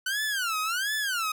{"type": "tone with vibrato", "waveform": "sawtooth", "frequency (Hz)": 1480, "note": "F#6", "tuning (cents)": 0, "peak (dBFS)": -23, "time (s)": [0.06, 1.32], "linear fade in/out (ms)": 5, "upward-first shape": "sine", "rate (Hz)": 1.4, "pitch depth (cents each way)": 280, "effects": []}